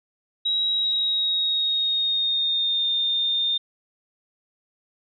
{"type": "tone with pitch glide", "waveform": "sine", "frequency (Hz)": [3844, 3632], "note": ["B7", "A#7"], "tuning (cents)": [-48, -46], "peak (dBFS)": -20, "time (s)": [0.45, 3.58], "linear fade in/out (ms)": 10, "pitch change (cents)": -98, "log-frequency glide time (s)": [0.69, 2.88], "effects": []}